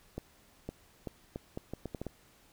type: accelerating click train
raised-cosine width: 2 ms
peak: -24 dBFS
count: 10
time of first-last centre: 0.18-2.067 s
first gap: 510 ms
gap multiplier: 0.75
effects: pink hiss -63 dBFS RMS until 2.52 s